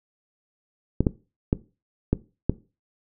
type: clicks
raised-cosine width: 3 ms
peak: -6 dBFS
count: 5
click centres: 1.006 / 1.068 / 1.529 / 2.13 / 2.496 s
effects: noise-tail reverb RT60 0.3 s tail -18 dB re dry